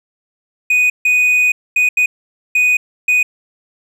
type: tone bursts at uneven times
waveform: triangle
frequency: 2485 Hz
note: D#7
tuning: 3 cents flat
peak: -8 dBFS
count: 6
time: 0.7-0.9 / 1.05-1.52 / 1.76-1.89 / 1.97-2.06 / 2.55-2.77 / 3.08-3.23 s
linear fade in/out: 5 ms
effects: none